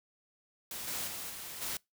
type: noise with level steps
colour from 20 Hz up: white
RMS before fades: -41 / -37 / -41 / -44 / -37 dBFS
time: 0.71-1.77 s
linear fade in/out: 2 ms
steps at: 0.87 / 1.07 / 1.29 / 1.61 s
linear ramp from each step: 10 ms
effects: noise-tail reverb RT60 0.2 s tail -25 dB re dry

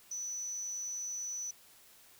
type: tone with amplitude modulation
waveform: sine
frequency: 5970 Hz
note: F#8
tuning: 15 cents sharp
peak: -34 dBFS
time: 0.11-1.51 s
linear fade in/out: 5 ms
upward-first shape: sine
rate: 211 Hz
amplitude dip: 55%
effects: white hiss -60 dBFS RMS until 2.19 s

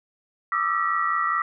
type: tone cluster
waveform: sine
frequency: 1170 / 1235 / 1336 / 1927 Hz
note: D6 / D#6 / E6 / B6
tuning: -7 / -13 / +23 / -43 cents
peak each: -26 / -29 / -25 / -27 dBFS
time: 0.52-1.42 s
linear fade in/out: 2 ms
effects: none

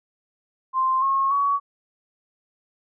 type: tone with pitch steps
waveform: sine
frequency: 1046.5 / 1085.3 / 1125.5 Hz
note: C6 / C#6 / C#6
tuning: 0 / -37 / +26 cents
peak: -18 dBFS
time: 0.73-1.6 s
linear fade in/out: 50 ms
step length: 290 ms
effects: none

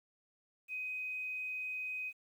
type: tone with quantisation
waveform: sine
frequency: 2512 Hz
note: D#7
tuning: 16 cents sharp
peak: -37 dBFS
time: 0.68-2.13 s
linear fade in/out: 50 ms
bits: 11
effects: none

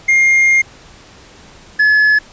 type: tone pair in turn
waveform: triangle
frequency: 2123 / 1710.6 Hz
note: C7 / A6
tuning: +25 / -49 cents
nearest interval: major third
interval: 374 cents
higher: first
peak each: -6 dBFS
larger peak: neither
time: 0.08-0.62 / 1.79-2.19 s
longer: first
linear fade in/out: 10 ms
effects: pink hiss -41 dBFS RMS until 2.32 s + resampled to 16000 Hz

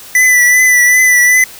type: tone with vibrato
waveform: square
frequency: 1986 Hz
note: B6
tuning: 9 cents sharp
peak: -6 dBFS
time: 0.15-1.44 s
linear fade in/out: 2 ms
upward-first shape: triangle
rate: 2.6 Hz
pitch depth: 36 cents each way
effects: white hiss -33 dBFS RMS until 1.59 s

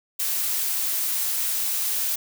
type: noise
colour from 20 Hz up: blue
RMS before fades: -25 dBFS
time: 0.19-2.16 s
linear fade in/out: 10 ms
effects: none

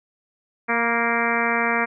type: harmonic tone with a mistuned harmonic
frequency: 233.1 Hz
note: A#3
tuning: in tune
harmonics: 1 / 2 / 3 / 4 / 5 / 6 / 7 / 8 / 9 / 10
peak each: -28 / -28 / -28 / -28 / -28 / -28 / -28 / -28 / -28 / -28 dBFS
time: 0.68-1.86 s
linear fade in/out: 20 ms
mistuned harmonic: 4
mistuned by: +21 cents
effects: none

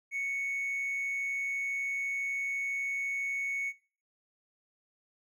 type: tone with amplitude modulation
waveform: triangle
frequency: 2217 Hz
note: C#7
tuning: in tune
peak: -27 dBFS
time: 0.11-3.73 s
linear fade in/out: 50 ms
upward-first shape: sine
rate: 184 Hz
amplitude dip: 30%
effects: noise-tail reverb RT60 0.4 s tail -21 dB re dry + tanh soft clip ceiling -25 dBFS

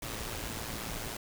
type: noise with amplitude modulation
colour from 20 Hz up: pink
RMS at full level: -36 dBFS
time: 0.02-1.17 s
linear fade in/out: 5 ms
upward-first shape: sine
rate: 113 Hz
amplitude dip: 55%
effects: none

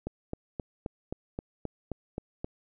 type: click train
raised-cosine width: 2 ms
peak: -20 dBFS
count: 10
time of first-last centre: 0.07-2.445 s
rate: 3.79 Hz
effects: none

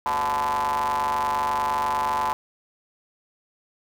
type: ring-modulated tone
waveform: 45% pulse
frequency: 71.5 Hz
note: D2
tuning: 46 cents flat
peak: -19 dBFS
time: 0.06-2.33 s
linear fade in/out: 0 ms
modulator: 941 Hz
effects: 10-bit

